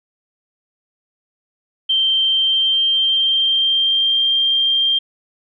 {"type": "tone with pitch glide", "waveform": "sine", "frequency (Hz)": [3136, 3183], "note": ["G7", "G7"], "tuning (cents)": [0, 26], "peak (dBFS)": -13, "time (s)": [1.89, 4.99], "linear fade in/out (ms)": 10, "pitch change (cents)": 26, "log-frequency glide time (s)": [2.23, 4.31], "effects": []}